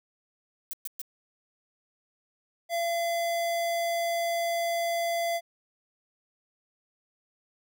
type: noise bursts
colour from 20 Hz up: violet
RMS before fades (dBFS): -35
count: 3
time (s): 0.71-1.016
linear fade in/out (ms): 0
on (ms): 22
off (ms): 120
type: tone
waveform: square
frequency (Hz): 680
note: F5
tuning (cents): -46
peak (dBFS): -27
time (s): 2.69-5.41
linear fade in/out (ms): 50
effects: none